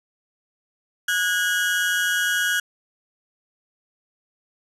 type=tone pair together; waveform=35% pulse; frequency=1459.3 / 1638 Hz; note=F#6 / G#6; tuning=-24 / -24 cents; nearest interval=major second; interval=200 cents; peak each=-21 dBFS; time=1.08-2.6 s; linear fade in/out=5 ms; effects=resampled to 32000 Hz